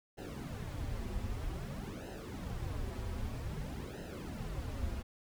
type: noise with flanger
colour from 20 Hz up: brown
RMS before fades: -40 dBFS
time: 0.17-5.03 s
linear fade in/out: 20 ms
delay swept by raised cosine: 0.86 to 6.76 ms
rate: 0.52 Hz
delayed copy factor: -0.85
effects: none